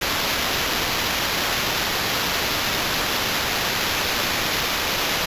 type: noise with sample-and-hold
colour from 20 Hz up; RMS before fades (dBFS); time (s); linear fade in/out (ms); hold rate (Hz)
white; -23; 0.01-5.26; 10; 8820
effects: resampled to 32000 Hz